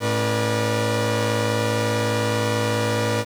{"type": "tone cluster", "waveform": "sawtooth", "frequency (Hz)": [109.6, 274.2, 483.4, 592], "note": ["A2", "C#4", "B4", "D5"], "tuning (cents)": [-6, -19, -37, 14], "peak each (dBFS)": [-19, -27, -20, -24], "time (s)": [0, 3.25], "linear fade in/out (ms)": 50, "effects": ["low-pass 10000 Hz 12 dB/octave", "8-bit"]}